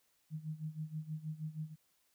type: tone with tremolo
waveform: sine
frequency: 155.56 Hz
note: D#3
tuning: in tune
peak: -36 dBFS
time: 0.3-1.76 s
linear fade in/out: 50 ms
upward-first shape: sine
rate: 6.3 Hz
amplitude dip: 85%
effects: white hiss -75 dBFS RMS until 2.14 s